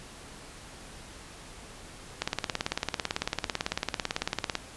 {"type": "click train", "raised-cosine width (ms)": 0.2, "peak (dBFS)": -10, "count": 43, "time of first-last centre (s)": [2.22, 4.553], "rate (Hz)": 18, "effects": ["pink hiss -47 dBFS RMS until 4.76 s", "resampled to 24000 Hz"]}